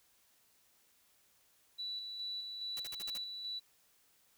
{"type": "tone with tremolo", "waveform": "sine", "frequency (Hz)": 3951, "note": "B7", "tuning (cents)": 0, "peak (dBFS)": -38, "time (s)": [1.78, 3.6], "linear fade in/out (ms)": 20, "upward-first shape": "square", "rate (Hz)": 2.4, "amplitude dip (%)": 35}
{"type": "noise bursts", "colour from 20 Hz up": "white", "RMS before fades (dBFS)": -46, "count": 6, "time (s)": [2.77, 3.175], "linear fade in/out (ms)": 0, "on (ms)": 25, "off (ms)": 51}
{"effects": ["white hiss -70 dBFS RMS until 4.37 s"]}